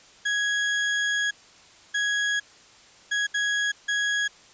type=tone bursts at uneven times; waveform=35% pulse; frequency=1661.2 Hz; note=G#6; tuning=in tune; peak=-21 dBFS; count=5; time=0.25-1.31 / 1.94-2.4 / 3.11-3.27 / 3.34-3.72 / 3.88-4.28 s; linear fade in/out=10 ms; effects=white hiss -52 dBFS RMS until 4.53 s + resampled to 16000 Hz